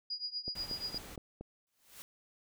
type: tone with tremolo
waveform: sine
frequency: 4889 Hz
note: D#8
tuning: 31 cents flat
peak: -33 dBFS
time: 0.1-0.98 s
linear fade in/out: 5 ms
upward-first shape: triangle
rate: 8.3 Hz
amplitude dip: 95%
type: click train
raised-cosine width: 2 ms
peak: -30 dBFS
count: 5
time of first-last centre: 0.48-1.41 s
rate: 4.3 Hz
type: noise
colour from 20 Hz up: pink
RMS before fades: -49 dBFS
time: 0.55-1.16 s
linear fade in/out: 5 ms
type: noise with exponential growth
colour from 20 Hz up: white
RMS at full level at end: -47 dBFS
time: 1.67-2.02 s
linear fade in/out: 0 ms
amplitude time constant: 74 ms
effects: none